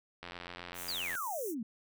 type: click train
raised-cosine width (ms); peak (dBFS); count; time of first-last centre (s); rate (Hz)
0.3; -27; 82; 0.23-1.153; 87.8
type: high-pass noise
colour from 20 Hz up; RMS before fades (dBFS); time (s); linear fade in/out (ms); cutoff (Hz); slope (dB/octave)
white; -44; 0.74-1.55; 50; 5700; 96
type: exponential sweep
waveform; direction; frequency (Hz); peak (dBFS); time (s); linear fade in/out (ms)
sine; down; 5020 to 207.7; -35; 0.88-1.63; 5
effects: none